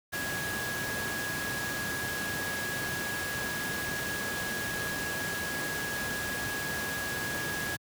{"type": "tone in noise", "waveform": "sine", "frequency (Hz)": 1661.2, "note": "G#6", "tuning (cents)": 0, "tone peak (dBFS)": -34, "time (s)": [0.12, 7.77], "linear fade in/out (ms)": 20, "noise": "pink", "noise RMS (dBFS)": -35, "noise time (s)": [0.12, 7.77], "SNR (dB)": -2, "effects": ["high-pass 100 Hz 12 dB/octave"]}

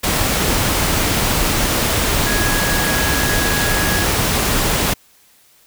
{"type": "tone in noise", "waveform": "sine", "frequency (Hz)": 1661.2, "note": "G#6", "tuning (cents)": 0, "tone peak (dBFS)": -22, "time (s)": [2.26, 4.05], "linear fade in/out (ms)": 10, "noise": "pink", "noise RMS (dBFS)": -17, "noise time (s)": [0.03, 4.94], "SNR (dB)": -8, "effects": ["white hiss -52 dBFS RMS until 5.66 s"]}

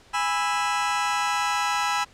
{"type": "chord", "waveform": "sawtooth", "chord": "E major", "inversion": "first", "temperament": "just", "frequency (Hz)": [824.1, 988.9, 1318.5], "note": ["G#5", "B5", "E6"], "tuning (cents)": [-14, 2, 0], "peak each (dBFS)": -23, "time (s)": [0.13, 2.05], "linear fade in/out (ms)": 20, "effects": ["pink hiss -53 dBFS RMS until 2.13 s", "low-pass 7000 Hz 12 dB/octave"]}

